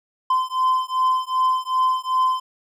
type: beating tone pair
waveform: triangle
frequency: 1029 / 1031.6 Hz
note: C6 / C6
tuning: -29 / -25 cents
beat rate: 2.6 Hz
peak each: -19 dBFS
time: 0.3-2.4 s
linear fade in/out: 5 ms
effects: none